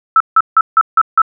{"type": "tone bursts", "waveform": "sine", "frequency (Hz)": 1318.5, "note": "E6", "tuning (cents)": 0, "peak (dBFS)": -4, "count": 6, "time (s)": [0.16, 1.218], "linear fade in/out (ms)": 2, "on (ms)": 43, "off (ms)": 160, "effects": []}